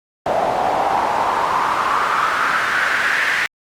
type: noise with band-pass filter sweep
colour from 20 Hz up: pink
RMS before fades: -18 dBFS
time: 0.26-3.46 s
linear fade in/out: 0 ms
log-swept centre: 670 to 1900 Hz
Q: 4.1
effects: Opus 48 kbps